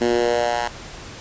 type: tone with high-pass filter sweep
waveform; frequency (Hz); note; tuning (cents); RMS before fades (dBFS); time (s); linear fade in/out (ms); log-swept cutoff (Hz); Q
10% pulse; 119.3; A#2; +41; -20; 0.01-0.68; 5; 280 to 960; 2.6
effects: pink hiss -37 dBFS RMS until 1.2 s + resampled to 16000 Hz